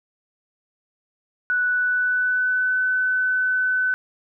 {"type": "tone with pitch glide", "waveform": "sine", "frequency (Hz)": [1480, 1508.5], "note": ["F#6", "F#6"], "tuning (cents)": [0, 33], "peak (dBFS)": -18, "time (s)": [1.5, 3.94], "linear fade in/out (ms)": 0, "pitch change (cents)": 33, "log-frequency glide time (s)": [1.63, 2.78], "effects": []}